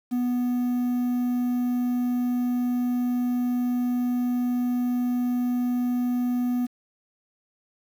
triangle tone with quantisation, 246.1 Hz, B3, 6 cents flat, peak -20 dBFS, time 0.11-6.67 s, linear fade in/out 20 ms, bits 8, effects none

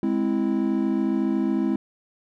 triangle chord, Ab augmented, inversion none, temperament equal, 207.7 / 261.6 / 329.6 Hz, Ab3 / C4 / E4, 0 / 0 / 0 cents, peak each -23 dBFS, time 0.03-1.76 s, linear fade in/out 2 ms, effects none

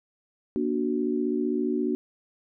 sine chord, Bb augmented, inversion none, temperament equal with one note detuned, 238.7 / 293.7 / 370 Hz, Bb3 / D4 / F#4, +41 / 0 / 0 cents, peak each -28 dBFS, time 0.56-1.95 s, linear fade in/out 0 ms, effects none

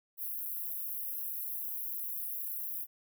white high-pass noise, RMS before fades -38 dBFS, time 0.17-2.87 s, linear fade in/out 50 ms, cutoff 11000 Hz, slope 96 dB/octave, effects none

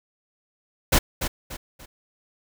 pink noise with echo, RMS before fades -17 dBFS, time 0.92-0.99 s, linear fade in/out 10 ms, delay 290 ms, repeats 3, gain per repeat -9 dB, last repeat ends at 1.86 s, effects none

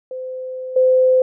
sine tone with level steps, 514 Hz, C5, 31 cents flat, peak -25 / -10 dBFS, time 0.11-1.22 s, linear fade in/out 2 ms, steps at 0.76 s, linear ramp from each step 5 ms, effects none

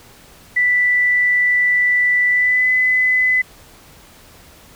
sine tone with pitch glide, 1975.5 to 2012 Hz, B6 to B6, 0 to +32 cents, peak -12 dBFS, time 0.56-3.42 s, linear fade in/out 10 ms, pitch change +32 cents, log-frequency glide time 2.3-2.69 s, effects pink hiss -45 dBFS RMS until 4.75 s

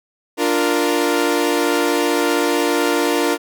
sawtooth chord, Bb major, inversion first, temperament equal, 293.7 / 349.2 / 466.2 Hz, D4 / F4 / Bb4, 0 / 0 / 0 cents, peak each -16 dBFS, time 0.37-3.38 s, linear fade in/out 50 ms, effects none

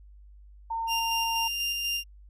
sine tone, 910 Hz, A#5, 42 cents flat, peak -28 dBFS, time 0.7-1.48 s, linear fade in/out 10 ms
30% pulse tone with tremolo, 2794 Hz, F7, in tune, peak -24 dBFS, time 0.87-2.04 s, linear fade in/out 50 ms, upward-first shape square, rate 4.1 Hz, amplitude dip 25%
effects added 50 Hz sine -48 dBFS peak until 2.29 s + resampled to 32000 Hz

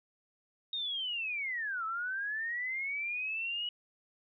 sine linear two-way sweep, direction down then up, 3739 to 1291 to 2934 Hz, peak -33 dBFS, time 0.73-3.69 s, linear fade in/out 2 ms, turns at 1.85 s, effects none

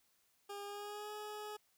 20% pulse tone with pitch glide, 404.9 to 421.6 Hz, G#4 to G#4, -44 to +26 cents, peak -39 dBFS, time 0.49-1.57 s, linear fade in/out 10 ms, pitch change +70 cents, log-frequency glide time 0.64-1.11 s, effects white hiss -75 dBFS RMS until 1.77 s

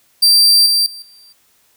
40% pulse tone with level steps, 4699 Hz, D8, in tune, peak -6 / -10 / -29 / -41 dBFS, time 0.22-1.33 s, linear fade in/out 10 ms, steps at 0.66 / 0.86 / 1.02 s, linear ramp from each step 2 ms, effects white hiss -56 dBFS RMS until 1.76 s

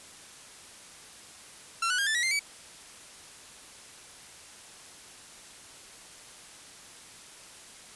sawtooth tone with pitch steps, 1357 / 1479.8 / 1613.8 / 1759.8 / 1919.1 / 2093 / 2282 Hz, E6 / F#6 / G6 / A6 / A#6 / C7 / C#7, +50 / 0 / +50 / 0 / +50 / 0 / +50 cents, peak -22 dBFS, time 1.82-2.394 s, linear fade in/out 5 ms, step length 82 ms, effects white hiss -49 dBFS RMS until 7.95 s + resampled to 24000 Hz

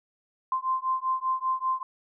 sine beating tone pair, 1040 / 1045.1 Hz, C6 / C6, -11 / -2 cents, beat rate 5.1 Hz, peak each -28 dBFS, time 0.52-1.83 s, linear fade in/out 2 ms, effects none

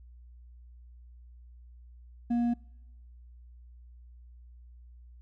sine tone with hard clipping, 237.9 Hz, A#3, 35 cents sharp, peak -26 dBFS, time 2.3-2.54 s, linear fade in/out 10 ms, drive 4 dB, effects noise-tail reverb RT60 1.0 s tail -26 dB re dry + added 60 Hz sine -49 dBFS peak until 5.21 s

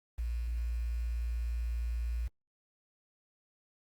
sine tone with quantisation, 58.27 Hz, A#1, in tune, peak -31 dBFS, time 0.18-2.28 s, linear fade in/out 10 ms, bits 9, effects Opus 24 kbps

